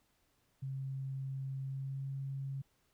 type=tone with pitch glide; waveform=sine; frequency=134.5 to 136.3 Hz; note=C3 to C#3; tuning=+48 to -29 cents; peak=-37 dBFS; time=0.62-2.62 s; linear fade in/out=10 ms; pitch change=+23 cents; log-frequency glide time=1.62-2.08 s; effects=pink hiss -75 dBFS RMS until 2.93 s